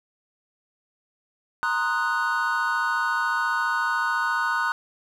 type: chord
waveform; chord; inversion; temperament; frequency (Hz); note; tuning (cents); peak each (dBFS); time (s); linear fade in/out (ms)
triangle; C half-diminished seventh; third; equal; 932.3 / 1046.5 / 1244.5 / 1480; Bb5 / C6 / Eb6 / Gb6; 0 / 0 / 0 / 0; -27 / -29 / -26 / -23; 1.63-4.72; 0
effects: none